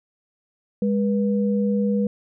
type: tone pair together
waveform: sine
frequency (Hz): 204.3 / 485.4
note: G#3 / B4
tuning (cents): -28 / -30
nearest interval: octave + minor third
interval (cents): 1498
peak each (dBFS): -19 / -25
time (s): 0.82-2.07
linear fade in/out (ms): 2
effects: none